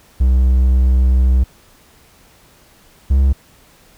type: tone pair in turn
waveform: triangle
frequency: 63.7 / 67.49 Hz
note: C2 / C#2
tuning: -46 / -46 cents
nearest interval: minor second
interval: 100 cents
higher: second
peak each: -7 dBFS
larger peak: neither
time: 0.2-1.44 / 3.1-3.33 s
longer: first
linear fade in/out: 10 ms
effects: pink hiss -49 dBFS RMS until 3.97 s